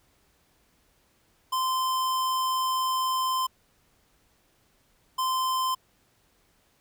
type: tone bursts at uneven times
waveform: square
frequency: 1036 Hz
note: C6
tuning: 17 cents flat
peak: -25 dBFS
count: 2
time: 1.52-3.47 / 5.18-5.75 s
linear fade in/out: 10 ms
effects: pink hiss -66 dBFS RMS until 6.8 s